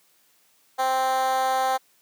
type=tone with high-pass filter; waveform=10% pulse; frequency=261.6 Hz; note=C4; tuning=in tune; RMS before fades=-23 dBFS; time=0.78-1.78 s; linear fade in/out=20 ms; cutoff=680 Hz; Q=8.9; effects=white hiss -62 dBFS RMS until 2.01 s + high-pass 150 Hz 12 dB/octave